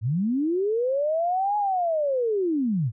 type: linear two-way sweep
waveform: sine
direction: up then down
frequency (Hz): 98.7 to 842 to 98.7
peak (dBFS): -21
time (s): 0.01-2.92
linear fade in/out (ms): 50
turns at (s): 1.57
effects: none